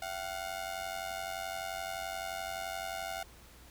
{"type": "ring-modulated tone", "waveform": "sawtooth", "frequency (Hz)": 719, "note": "F#5", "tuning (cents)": -50, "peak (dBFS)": -30, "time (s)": [0.02, 3.23], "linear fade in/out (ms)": 0, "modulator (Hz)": 45.8, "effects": ["added 60 Hz sine -57 dBFS peak until 3.7 s", "pink hiss -57 dBFS RMS until 3.7 s"]}